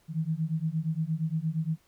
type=beating tone pair; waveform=sine; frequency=155.56 / 164.16 Hz; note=D#3 / E3; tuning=0 / -7 cents; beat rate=8.6 Hz; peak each=-30 dBFS; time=0.08-1.78 s; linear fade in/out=50 ms; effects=pink hiss -66 dBFS RMS until 1.87 s